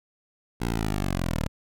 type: linear sweep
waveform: 10% pulse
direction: down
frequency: 60.2 to 36.71 Hz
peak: -17 dBFS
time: 0.6-1.48 s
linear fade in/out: 20 ms
effects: none